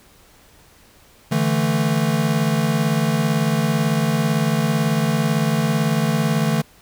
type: chord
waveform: square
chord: D suspended second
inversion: none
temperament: equal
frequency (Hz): 146.83 / 164.81 / 220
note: D3 / E3 / A3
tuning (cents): 0 / 0 / 0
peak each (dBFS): -22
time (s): 1.31-6.62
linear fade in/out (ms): 10
effects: pink hiss -51 dBFS RMS until 6.81 s